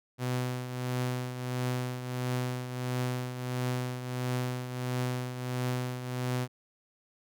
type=tone with tremolo; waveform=sawtooth; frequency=125.6 Hz; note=B2; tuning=30 cents sharp; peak=-24 dBFS; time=0.18-6.48 s; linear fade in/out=50 ms; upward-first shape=triangle; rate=1.5 Hz; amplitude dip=65%; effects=none